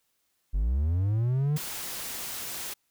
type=linear sweep; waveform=triangle; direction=up; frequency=43.65 to 154.2 Hz; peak=-21 dBFS; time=0.53-1.58 s; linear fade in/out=20 ms
type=noise; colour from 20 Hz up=white; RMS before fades=-36 dBFS; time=1.56-2.74 s; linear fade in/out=10 ms
effects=white hiss -74 dBFS RMS until 2.9 s